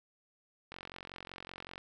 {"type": "click train", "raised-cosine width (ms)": 0.3, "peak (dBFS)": -28, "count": 49, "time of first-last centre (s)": [0.72, 1.78], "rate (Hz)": 45.3, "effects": []}